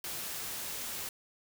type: noise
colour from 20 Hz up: white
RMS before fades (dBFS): -39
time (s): 0.04-1.09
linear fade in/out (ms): 2
effects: none